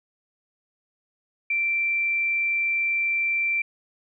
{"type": "tone", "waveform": "sine", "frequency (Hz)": 2349, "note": "D7", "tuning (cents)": 0, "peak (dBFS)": -21, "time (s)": [1.5, 3.62], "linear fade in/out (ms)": 5, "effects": []}